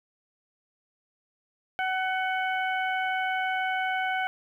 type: harmonic tone with a mistuned harmonic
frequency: 751 Hz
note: F#5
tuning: 26 cents sharp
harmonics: 1 / 2 / 3 / 4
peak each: -28 / -30 / -34 / -40 dBFS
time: 1.79-4.27 s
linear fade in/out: 0 ms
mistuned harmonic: 3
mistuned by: -23 cents
effects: 10-bit